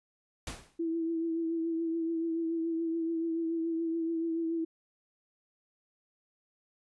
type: noise with exponential decay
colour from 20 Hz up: pink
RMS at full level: -36 dBFS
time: 0.47-0.79 s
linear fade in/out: 2 ms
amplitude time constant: 69 ms
type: tone with vibrato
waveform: sine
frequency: 329.6 Hz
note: E4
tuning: in tune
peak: -29 dBFS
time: 0.79-4.65 s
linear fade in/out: 10 ms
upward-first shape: triangle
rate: 7 Hz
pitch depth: 34 cents each way
effects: resampled to 24000 Hz